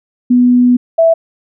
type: tone pair in turn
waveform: sine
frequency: 246.6 / 658.3 Hz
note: B3 / E5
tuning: -2 / -3 cents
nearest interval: octave + perfect fourth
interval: 1699 cents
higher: second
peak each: -5 dBFS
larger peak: neither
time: 0.3-0.77 / 0.98-1.14 s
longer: first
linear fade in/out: 10 ms
effects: none